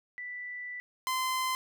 sine / sawtooth tone pair in turn, 1975.5 / 1033.3 Hz, B6 / C6, 0 / -22 cents, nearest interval major seventh, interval 1122 cents, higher first, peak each -37 / -25 dBFS, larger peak second, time 0.18-0.8 / 1.07-1.55 s, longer first, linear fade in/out 0 ms, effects none

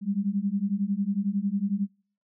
sine beating tone pair, 194 / 205 Hz, G3 / G#3, -18 / -22 cents, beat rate 11 Hz, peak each -28 / -27 dBFS, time 0.01-1.88 s, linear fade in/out 50 ms, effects noise-tail reverb RT60 0.5 s tail -26 dB re dry

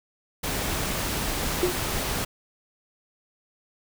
pink noise, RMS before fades -28 dBFS, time 0.43-2.25 s, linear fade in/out 10 ms
sine tone with exponential decay, 358.9 Hz, F4, 47 cents sharp, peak -16 dBFS, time 1.63-1.84 s, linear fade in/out 1 ms, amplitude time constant 44 ms
effects none

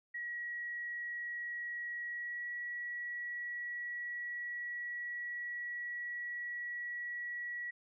sine tone with pitch glide, 1914 to 1929.5 Hz, A#6 to B6, +45 to -41 cents, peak -38 dBFS, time 0.14-7.71 s, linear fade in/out 10 ms, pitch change +14 cents, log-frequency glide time 2.08-2.49 s, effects none

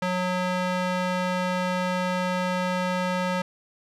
square tone with band-pass filter, 182.1 Hz, F#3, 27 cents flat, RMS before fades -26 dBFS, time 0.02-3.42 s, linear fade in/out 5 ms, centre 1200 Hz, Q 0.51, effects none

